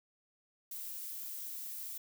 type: noise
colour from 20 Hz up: violet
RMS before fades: -43 dBFS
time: 0.71-1.98 s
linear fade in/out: 5 ms
effects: none